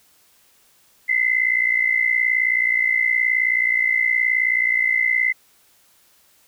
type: tone pair together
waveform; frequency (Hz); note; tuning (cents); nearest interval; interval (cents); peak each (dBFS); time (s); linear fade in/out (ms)
sine; 2020 / 2079; B6 / C7; +39 / -12; unison; 49; -19; 1.08-5.33; 20
effects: white hiss -57 dBFS RMS until 6.47 s